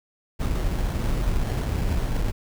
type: noise with sample-and-hold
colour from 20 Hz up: brown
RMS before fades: -24 dBFS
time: 0.39-2.32 s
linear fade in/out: 20 ms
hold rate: 2450 Hz
effects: none